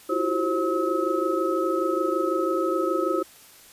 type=tone cluster; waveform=sine; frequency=326.3 / 351.8 / 378.3 / 531 / 1285 Hz; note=E4 / F4 / F#4 / C5 / E6; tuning=-18 / +13 / +38 / +25 / -45 cents; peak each=-28 dBFS; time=0.09-3.23 s; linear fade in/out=10 ms; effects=white hiss -50 dBFS RMS until 3.72 s + resampled to 32000 Hz